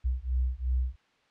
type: beating tone pair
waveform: sine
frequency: 61.74 / 64.54 Hz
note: B1 / C2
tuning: 0 / -23 cents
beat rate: 2.8 Hz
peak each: -29 dBFS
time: 0.04-0.96 s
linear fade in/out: 20 ms
effects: white hiss -66 dBFS RMS until 1.3 s + low-pass 3000 Hz 12 dB/octave